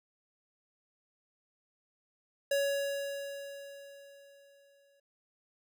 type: tone with exponential decay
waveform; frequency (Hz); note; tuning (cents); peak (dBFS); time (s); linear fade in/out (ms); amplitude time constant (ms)
square; 560; C#5; +18; -27; 2.51-5; 5; 540
effects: none